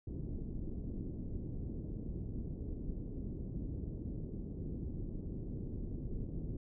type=low-pass noise; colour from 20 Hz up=pink; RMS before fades=-41 dBFS; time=0.07-6.57 s; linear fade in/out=5 ms; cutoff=350 Hz; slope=24 dB/octave; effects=none